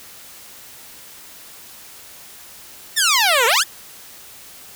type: exponential two-way sweep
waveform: 10% pulse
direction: down then up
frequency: 1864.7 to 440 to 1864.7 Hz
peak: -5 dBFS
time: 2.96-3.64 s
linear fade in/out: 20 ms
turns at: 3.46 s
effects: white hiss -41 dBFS RMS until 4.75 s